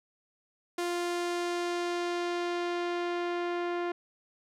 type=tone with low-pass filter sweep; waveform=sawtooth; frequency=349.2 Hz; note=F4; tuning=in tune; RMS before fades=-32 dBFS; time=0.78-3.92 s; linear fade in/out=5 ms; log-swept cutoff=11000 to 2200 Hz; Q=0.75; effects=none